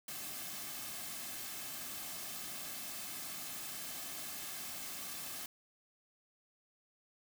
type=noise with comb filter; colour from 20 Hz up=white; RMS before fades=-44 dBFS; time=0.08-5.46 s; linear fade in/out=2 ms; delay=2.1 ms; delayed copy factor=-0.55; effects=none